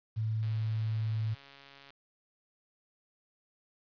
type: tone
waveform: sine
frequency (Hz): 110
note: A2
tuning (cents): 0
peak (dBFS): -29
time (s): 0.16-1.35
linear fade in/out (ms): 20
type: click train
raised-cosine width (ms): 0.2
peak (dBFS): -36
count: 206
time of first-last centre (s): 0.43-1.905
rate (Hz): 139
effects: resampled to 11025 Hz + 10-bit